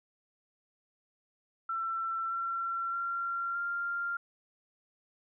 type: tone with pitch steps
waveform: sine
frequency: 1343 / 1359.4 / 1376 / 1392.8 Hz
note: E6 / F6 / F6 / F6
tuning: +32 / -47 / -26 / -5 cents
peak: -31 dBFS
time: 1.69-4.17 s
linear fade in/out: 5 ms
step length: 620 ms
effects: none